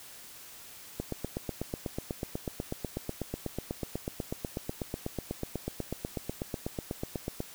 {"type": "click train", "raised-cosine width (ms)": 2, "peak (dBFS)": -19, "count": 53, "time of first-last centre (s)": [1, 7.404], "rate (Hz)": 8.12, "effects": ["white hiss -49 dBFS RMS until 7.54 s"]}